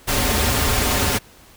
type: noise with comb filter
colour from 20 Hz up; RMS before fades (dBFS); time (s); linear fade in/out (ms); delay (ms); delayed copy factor
pink; -19; 0.07-1.19; 20; 6.1; -0.65
effects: pink hiss -48 dBFS RMS until 1.56 s